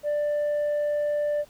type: tone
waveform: sine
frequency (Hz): 590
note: D5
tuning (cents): +8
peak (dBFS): -20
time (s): 0.03-1.45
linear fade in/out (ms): 50
effects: tanh soft clip ceiling -22 dBFS + pink hiss -56 dBFS RMS until 1.49 s

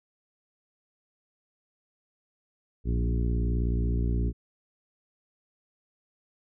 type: harmonic tone with a mistuned harmonic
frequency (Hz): 59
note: A#1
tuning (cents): +22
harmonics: 1 / 2 / 3 / 4 / 5 / 6 / 7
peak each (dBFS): -25 / -31 / -35 / -37 / -39 / -41 / -42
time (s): 2.84-4.33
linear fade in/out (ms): 50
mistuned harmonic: 2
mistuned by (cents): -36
effects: none

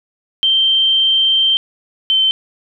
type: tone pair in turn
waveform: sine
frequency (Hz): 3136 / 3093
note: G7 / G7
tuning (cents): 0 / -24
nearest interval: unison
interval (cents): 24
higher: first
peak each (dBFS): -10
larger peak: neither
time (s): 0.43-1.57 / 2.1-2.31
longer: first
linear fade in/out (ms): 0
effects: none

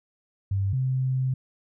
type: tone pair in turn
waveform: sine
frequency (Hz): 97.9 / 130.31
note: G2 / C3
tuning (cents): -2 / -7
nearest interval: perfect fourth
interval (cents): 495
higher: second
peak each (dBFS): -22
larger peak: neither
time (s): 0.51-0.73 / 0.73-1.34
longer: second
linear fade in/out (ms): 5
effects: none

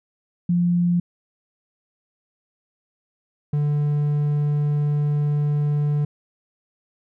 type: tone pair in turn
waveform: sine / triangle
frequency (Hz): 174.61 / 147.04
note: F3 / D3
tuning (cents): 0 / +2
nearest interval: minor third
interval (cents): 298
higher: first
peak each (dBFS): -16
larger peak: neither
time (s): 0.49-1 / 3.53-6.05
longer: second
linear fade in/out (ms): 5
effects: none

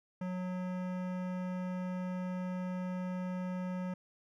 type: tone with hard clipping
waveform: sine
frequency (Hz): 182.7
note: F#3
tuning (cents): -22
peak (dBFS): -37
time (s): 0.21-3.94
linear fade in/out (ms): 5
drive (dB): 17
effects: none

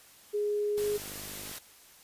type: tone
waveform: sine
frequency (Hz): 415.3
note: G#4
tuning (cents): 0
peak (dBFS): -27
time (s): 0.33-0.98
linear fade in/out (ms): 20
type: noise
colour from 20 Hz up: white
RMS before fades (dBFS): -41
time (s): 0.77-1.59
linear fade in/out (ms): 10
type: click train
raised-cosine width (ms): 2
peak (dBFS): -35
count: 38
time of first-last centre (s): 0.78-1.514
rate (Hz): 50.4
effects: white hiss -56 dBFS RMS until 2.03 s + resampled to 32000 Hz

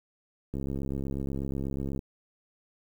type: click train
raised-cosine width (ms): 3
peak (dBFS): -21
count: 100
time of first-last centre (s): 0.54-1.992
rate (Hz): 68.2
effects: 9-bit

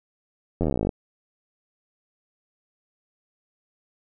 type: slowing click train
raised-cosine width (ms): 2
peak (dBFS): -11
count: 19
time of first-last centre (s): 0.61-0.892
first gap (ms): 11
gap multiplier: 1.04
effects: none

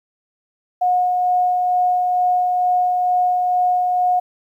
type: tone with tremolo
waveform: sine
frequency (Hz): 724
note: F#5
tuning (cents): -38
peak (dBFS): -13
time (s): 0.81-4.2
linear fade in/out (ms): 10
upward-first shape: sine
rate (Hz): 2.2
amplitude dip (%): 25
effects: 9-bit

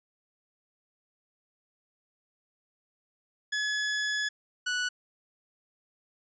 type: tone pair in turn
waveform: sawtooth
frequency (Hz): 1700 / 1477.3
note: G#6 / F#6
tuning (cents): +40 / -3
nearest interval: major second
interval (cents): 243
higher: first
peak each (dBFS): -24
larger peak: neither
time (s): 3.52-4.29 / 4.66-4.89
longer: first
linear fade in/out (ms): 10
effects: resampled to 16000 Hz

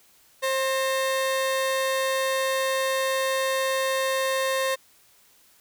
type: tone pair together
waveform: 30% pulse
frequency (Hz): 531 / 1835.2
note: C5 / A#6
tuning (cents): +25 / -28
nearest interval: octave + major sixth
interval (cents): 2147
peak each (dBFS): -21 / -27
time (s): 0.42-4.76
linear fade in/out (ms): 20
effects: white hiss -58 dBFS RMS until 5.6 s

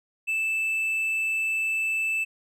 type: tone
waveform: triangle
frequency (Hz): 2637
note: E7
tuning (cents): 0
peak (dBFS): -22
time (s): 0.27-2.25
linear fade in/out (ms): 20
effects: none

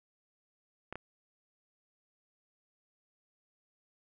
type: clicks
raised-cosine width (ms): 0.5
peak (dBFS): -25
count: 2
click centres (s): 0.926 / 0.956
effects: none

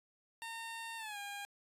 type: tone with pitch glide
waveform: 15% pulse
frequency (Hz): 913 to 808.7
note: A#5 to G#5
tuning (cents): -36 to -46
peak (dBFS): -36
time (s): 0.42-1.45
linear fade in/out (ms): 0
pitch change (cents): -210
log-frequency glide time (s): 0.97-1.18
effects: resampled to 32000 Hz

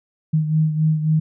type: beating tone pair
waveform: sine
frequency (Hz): 155.56 / 159.26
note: D#3 / D#3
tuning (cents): 0 / +41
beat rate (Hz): 3.7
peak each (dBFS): -16 / -23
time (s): 0.33-1.2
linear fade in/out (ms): 10
effects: none

